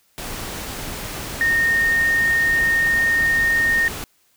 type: tone in noise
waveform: sine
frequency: 1841 Hz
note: A#6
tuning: 22 cents flat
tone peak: -15 dBFS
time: 1.41-3.88 s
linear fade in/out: 0 ms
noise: pink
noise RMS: -30 dBFS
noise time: 0.18-4.04 s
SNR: +12 dB
effects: white hiss -61 dBFS RMS until 4.36 s